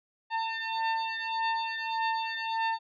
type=beating tone pair; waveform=sawtooth; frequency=899 / 900.7 Hz; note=A5 / A5; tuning=+37 / +40 cents; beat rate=1.7 Hz; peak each=-28 dBFS; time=0.3-2.79 s; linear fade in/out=50 ms; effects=resampled to 11025 Hz